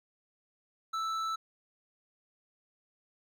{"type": "tone with hard clipping", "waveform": "triangle", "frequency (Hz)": 1318.5, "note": "E6", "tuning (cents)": 0, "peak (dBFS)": -33, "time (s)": [0.93, 1.36], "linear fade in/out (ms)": 10, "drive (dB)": 12, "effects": []}